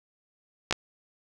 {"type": "clicks", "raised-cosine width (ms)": 0.2, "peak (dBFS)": -7, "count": 2, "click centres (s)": [0.71, 0.726], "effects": []}